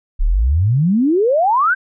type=exponential sweep; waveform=sine; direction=up; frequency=31.87 to 1593 Hz; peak=-11 dBFS; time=0.19-1.75 s; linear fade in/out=20 ms; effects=none